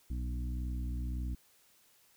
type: harmonic tone with a mistuned harmonic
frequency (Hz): 61.74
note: B1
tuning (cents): 0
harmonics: 1 / 2 / 3 / 4 / 5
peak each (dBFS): -34 / -44 / -49 / -47 / -51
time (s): 0.1-1.35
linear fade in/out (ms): 5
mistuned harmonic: 2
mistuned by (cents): -25
effects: white hiss -66 dBFS RMS until 2.16 s